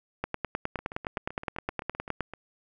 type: two click trains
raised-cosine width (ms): 0.5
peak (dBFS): -24 / -14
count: 13 / 20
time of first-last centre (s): 0.79-2.336 / 0.24-2.207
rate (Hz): 7.76 / 9.66
effects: none